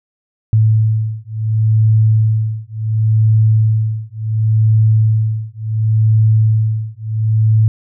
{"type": "beating tone pair", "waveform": "sine", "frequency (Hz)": [109.3, 110], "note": ["A2", "A2"], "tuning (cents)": [-11, 0], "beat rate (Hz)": 0.7, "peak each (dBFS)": -13, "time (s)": [0.53, 7.68], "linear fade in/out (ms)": 0, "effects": []}